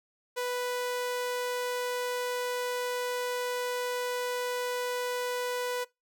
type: tone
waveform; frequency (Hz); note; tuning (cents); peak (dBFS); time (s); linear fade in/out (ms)
sawtooth; 493.9; B4; 0; -26; 0.36-5.85; 20
effects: noise-tail reverb RT60 0.2 s tail -22 dB re dry